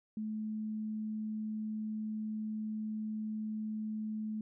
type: tone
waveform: sine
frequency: 215.9 Hz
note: A3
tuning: 33 cents flat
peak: -35 dBFS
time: 0.17-4.41 s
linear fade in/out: 2 ms
effects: none